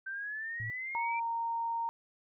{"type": "exponential sweep", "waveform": "sine", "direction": "up", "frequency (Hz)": [1546, 2365], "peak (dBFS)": -36, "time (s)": [0.06, 1.2], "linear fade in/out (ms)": 10}
{"type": "tone", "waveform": "sine", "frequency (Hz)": 112.4, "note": "A2", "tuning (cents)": 37, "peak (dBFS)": -38, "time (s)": [0.6, 0.7], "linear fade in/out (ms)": 0}
{"type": "tone with pitch glide", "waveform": "sine", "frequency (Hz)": [932.3, 924.3], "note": ["A#5", "A#5"], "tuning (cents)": [0, -15], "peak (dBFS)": -31, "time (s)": [0.95, 1.89], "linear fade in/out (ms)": 0, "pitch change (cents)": -15, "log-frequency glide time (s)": [1.06, 1.24]}
{"effects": []}